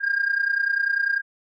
sine tone with amplitude modulation, 1612 Hz, G6, 48 cents sharp, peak -15 dBFS, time 0-1.22 s, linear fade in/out 50 ms, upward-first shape sine, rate 30.1 Hz, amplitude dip 80%, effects tanh soft clip ceiling -15 dBFS

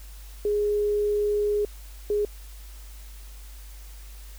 sine tone bursts at uneven times, 415.3 Hz, G#4, in tune, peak -21 dBFS, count 2, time 0.45-1.65 / 2.1-2.25 s, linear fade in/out 2 ms, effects added 50 Hz sine -40 dBFS peak until 4.38 s + white hiss -51 dBFS RMS until 4.38 s

